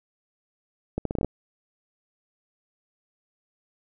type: accelerating click train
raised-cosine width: 2 ms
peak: -13 dBFS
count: 8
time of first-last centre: 0.98-1.246 s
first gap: 73 ms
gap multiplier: 0.77
effects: none